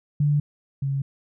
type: tone pair in turn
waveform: sine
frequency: 146.5 / 137.56 Hz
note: D3 / C#3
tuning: -4 / -13 cents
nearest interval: minor second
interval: 109 cents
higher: first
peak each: -17 / -22 dBFS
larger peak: first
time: 0.2-0.4 / 0.82-1.02 s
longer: neither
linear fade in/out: 5 ms
effects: none